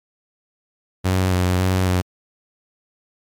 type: tone with vibrato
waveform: sawtooth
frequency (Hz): 92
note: F#2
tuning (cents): -9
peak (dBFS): -12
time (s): 1.04-2.02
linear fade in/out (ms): 20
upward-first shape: square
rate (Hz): 1.8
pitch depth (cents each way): 22
effects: MP3 96 kbps